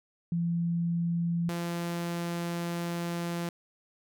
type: tone pair in turn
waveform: sine / sawtooth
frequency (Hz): 170 / 171.48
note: F3 / F3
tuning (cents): -46 / -31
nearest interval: unison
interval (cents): 15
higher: second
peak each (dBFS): -26 / -27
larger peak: first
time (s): 0.32-1.49 / 1.49-3.49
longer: second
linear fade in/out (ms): 2
effects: none